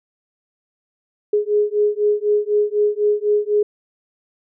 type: beating tone pair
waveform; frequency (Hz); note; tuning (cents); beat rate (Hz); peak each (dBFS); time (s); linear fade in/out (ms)
sine; 415.3 / 419.3; G#4 / G#4; 0 / +17; 4; -18; 1.33-3.63; 5
effects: none